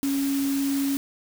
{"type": "tone in noise", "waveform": "sine", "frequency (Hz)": 276.6, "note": "C#4", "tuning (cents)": -4, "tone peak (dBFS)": -22, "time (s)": [0.03, 0.97], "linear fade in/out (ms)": 0, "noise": "white", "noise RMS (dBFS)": -35, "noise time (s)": [0.03, 0.97], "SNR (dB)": 10, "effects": []}